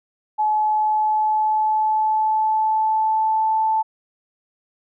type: tone with pitch glide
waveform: sine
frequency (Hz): 855 to 878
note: A5 to A5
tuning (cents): -50 to -4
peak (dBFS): -16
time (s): 0.38-3.83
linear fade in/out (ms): 20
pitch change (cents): +46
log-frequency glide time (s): 0.5-3.58
effects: none